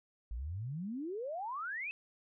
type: exponential sweep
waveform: sine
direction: up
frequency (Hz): 51.91 to 2637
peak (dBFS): -37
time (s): 0.31-1.91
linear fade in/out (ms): 0
effects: none